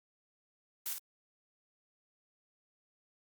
blue noise with echo, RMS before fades -37 dBFS, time 0.86-0.93 s, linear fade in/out 0 ms, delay 53 ms, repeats 1, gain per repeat -5 dB, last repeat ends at 0.983 s, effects Opus 48 kbps

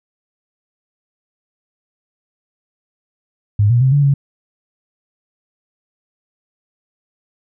sine tone with pitch steps, 103.3 / 120.2 / 131.5 / 143.4 / 139.8 Hz, G#2 / B2 / C3 / D3 / C#3, -9 / -46 / +9 / -41 / +15 cents, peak -9 dBFS, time 3.59-4.14 s, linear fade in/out 5 ms, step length 110 ms, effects none

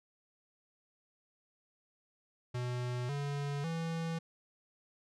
square tone with pitch steps, 123.47 / 142.65 / 164.81 Hz, B2 / C#3 / E3, 0 / +50 / 0 cents, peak -35 dBFS, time 2.54-4.19 s, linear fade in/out 10 ms, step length 550 ms, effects low-pass 7000 Hz 12 dB/octave

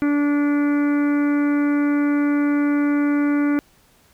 harmonic tone, 290 Hz, D4, 22 cents flat, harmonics 1 / 2 / 3 / 4 / 5 / 6 / 7 / 8, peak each -16 / -32 / -38 / -34 / -32 / -41 / -37 / -40 dBFS, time 0.02-3.59 s, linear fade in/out 0 ms, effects pink hiss -56 dBFS RMS until 4.13 s

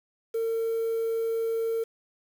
triangle tone, 454 Hz, A#4, 46 cents flat, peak -22 dBFS, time 0.34-1.84 s, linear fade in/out 10 ms, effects tanh soft clip ceiling -21 dBFS + 8-bit

